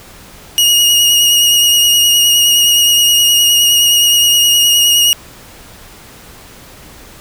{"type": "tone with vibrato", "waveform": "sawtooth", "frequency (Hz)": 2877, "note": "F#7", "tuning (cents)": -49, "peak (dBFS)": -4, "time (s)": [0.58, 5.13], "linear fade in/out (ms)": 0, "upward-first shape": "sine", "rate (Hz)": 9.6, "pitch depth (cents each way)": 20, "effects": ["pink hiss -37 dBFS RMS until 7.2 s"]}